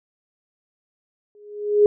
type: tone with exponential growth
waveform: sine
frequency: 415.3 Hz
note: G#4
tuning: in tune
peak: -8 dBFS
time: 1.35-1.86 s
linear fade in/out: 1 ms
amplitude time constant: 110 ms
effects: none